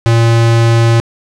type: tone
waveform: square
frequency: 115.6 Hz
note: A#2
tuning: 14 cents flat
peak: -7 dBFS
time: 0.06-1 s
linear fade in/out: 0 ms
effects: low-pass 7000 Hz 12 dB/octave + 8-bit